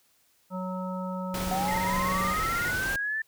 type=harmonic tone; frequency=185 Hz; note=F#3; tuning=in tune; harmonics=1 / 3 / 5 / 7; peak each=-32 / -37 / -39 / -40 dBFS; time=0.5-2.36 s; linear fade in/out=50 ms
type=noise; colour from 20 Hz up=pink; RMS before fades=-34 dBFS; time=1.34-2.96 s; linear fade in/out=2 ms
type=linear sweep; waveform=sine; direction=up; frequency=735 to 1783 Hz; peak=-27 dBFS; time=1.51-3.22 s; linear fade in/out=5 ms
type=tone with vibrato; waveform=sine; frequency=1975.5 Hz; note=B6; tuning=in tune; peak=-34 dBFS; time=1.68-2.71 s; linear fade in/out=2 ms; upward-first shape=square; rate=16 Hz; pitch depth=91 cents each way
effects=white hiss -66 dBFS RMS until 3.27 s